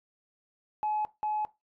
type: tone pair in turn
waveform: sine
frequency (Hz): 850 / 850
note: G#5 / G#5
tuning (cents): +40 / +40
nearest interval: unison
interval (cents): 0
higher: neither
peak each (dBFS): -26 / -27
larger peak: first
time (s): 0.83-1.05 / 1.23-1.45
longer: neither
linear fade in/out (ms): 0
effects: noise-tail reverb RT60 0.2 s tail -17 dB re dry + tanh soft clip ceiling -23 dBFS